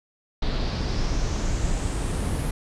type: noise with low-pass filter sweep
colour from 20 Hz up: brown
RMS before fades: -25 dBFS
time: 0.42-2.51 s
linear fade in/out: 5 ms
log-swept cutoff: 4100 to 11000 Hz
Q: 3.9
effects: none